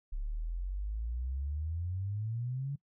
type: exponential sweep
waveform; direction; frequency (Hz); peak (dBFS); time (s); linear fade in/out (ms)
sine; up; 34.04 to 143.9; -33; 0.12-2.76; 10
effects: noise-tail reverb RT60 0.1 s tail -22 dB re dry